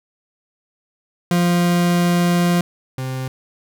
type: tone pair in turn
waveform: 40% pulse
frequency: 174.61 / 130.27 Hz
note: F3 / C3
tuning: 0 / -7 cents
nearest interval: perfect fourth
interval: 507 cents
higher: first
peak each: -13 / -22 dBFS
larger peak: first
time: 1.31-2.61 / 2.98-3.28 s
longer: first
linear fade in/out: 2 ms
effects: none